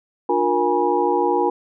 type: tone cluster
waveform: sine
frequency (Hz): 299.1 / 357.8 / 470.5 / 828 / 967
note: D4 / F4 / A#4 / G#5 / B5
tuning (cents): +32 / +42 / +16 / -5 / -37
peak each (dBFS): -26 / -21 / -22 / -21 / -24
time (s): 0.29-1.5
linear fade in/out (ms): 5
effects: none